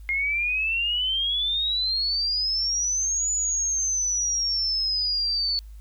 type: exponential two-way sweep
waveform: sine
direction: up then down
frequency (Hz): 2127 to 6960 to 4438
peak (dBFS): -22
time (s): 0.09-5.59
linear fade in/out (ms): 0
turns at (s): 3.31
effects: added 52 Hz sine -39 dBFS peak until 5.8 s + white hiss -63 dBFS RMS until 5.8 s